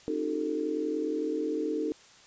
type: tone cluster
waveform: sine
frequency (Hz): 269.6 / 308.9 / 359.5 / 395.6 / 446.5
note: C#4 / D#4 / F#4 / G4 / A4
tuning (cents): -48 / -12 / -50 / +16 / +25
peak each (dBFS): -39 / -31 / -39 / -40 / -32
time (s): 0.08-1.92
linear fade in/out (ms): 0
effects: white hiss -55 dBFS RMS until 2.26 s + resampled to 16000 Hz